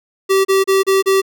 square tone bursts, 386.5 Hz, G4, 24 cents flat, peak -11 dBFS, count 5, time 0.29-1.218 s, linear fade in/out 20 ms, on 160 ms, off 32 ms, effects none

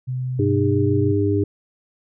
sine tone, 127.6 Hz, C3, 43 cents flat, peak -22 dBFS, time 0.07-1.13 s, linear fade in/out 20 ms
harmonic tone, 100.8 Hz, G2, 49 cents sharp, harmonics 1 / 3 / 4, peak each -20 / -21 / -21 dBFS, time 0.39-1.44 s, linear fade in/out 5 ms
effects none

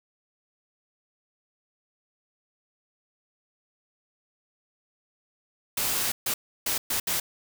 white noise bursts at uneven times, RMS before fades -27 dBFS, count 5, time 5.77-6.12 / 6.26-6.34 / 6.66-6.78 / 6.9-7 / 7.07-7.2 s, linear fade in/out 5 ms, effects none

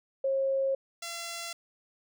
sine / 5% pulse tone pair in turn, 540 / 680.4 Hz, C#5 / F5, -45 / -45 cents, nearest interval major third, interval 400 cents, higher second, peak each -25 dBFS, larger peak neither, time 0.24-0.75 / 1.02-1.53 s, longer neither, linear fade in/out 5 ms, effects none

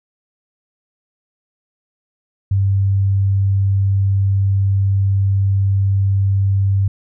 sine tone, 98 Hz, G2, in tune, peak -12 dBFS, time 2.51-6.88 s, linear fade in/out 5 ms, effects none

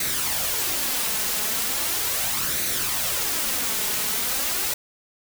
white noise with flanger, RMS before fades -25 dBFS, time 0-4.74 s, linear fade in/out 5 ms, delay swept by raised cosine 0.48 to 4.78 ms, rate 0.38 Hz, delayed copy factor +0.5, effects none

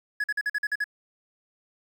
triangle tone bursts, 1686 Hz, G#6, 26 cents sharp, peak -22 dBFS, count 8, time 0.2-0.842 s, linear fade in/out 5 ms, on 40 ms, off 46 ms, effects 9-bit

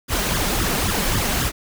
pink noise with flanger, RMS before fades -21 dBFS, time 0.08-1.52 s, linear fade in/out 50 ms, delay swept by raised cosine 0.58 to 4.98 ms, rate 3.7 Hz, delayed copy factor +0.8, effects none

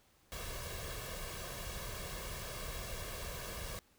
pink noise with comb filter, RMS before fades -43 dBFS, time 0.32-3.79 s, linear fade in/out 0 ms, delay 1.8 ms, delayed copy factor +0.65, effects pink hiss -69 dBFS RMS until 3.98 s

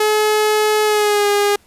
sawtooth tone with pitch glide, 426.6 to 408.7 Hz, G#4 to G#4, +46 to -28 cents, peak -9 dBFS, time 0-1.56 s, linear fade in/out 5 ms, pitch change -74 cents, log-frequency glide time 0.84-1.28 s, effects pink hiss -53 dBFS RMS until 1.66 s + resampled to 32000 Hz

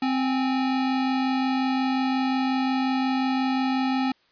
square tone pair together, 260.8 / 828 Hz, C4 / G#5, -5 / -5 cents, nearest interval octave + minor sixth, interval 2000 cents, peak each -23 / -31 dBFS, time 0.02-4.12 s, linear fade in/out 5 ms, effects white hiss -63 dBFS RMS until 4.31 s + resampled to 11025 Hz

